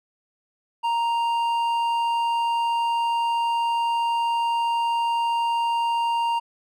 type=tone with hard clipping; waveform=triangle; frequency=932.3 Hz; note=A#5; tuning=in tune; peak=-22 dBFS; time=0.83-6.4 s; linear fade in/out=20 ms; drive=10 dB; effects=none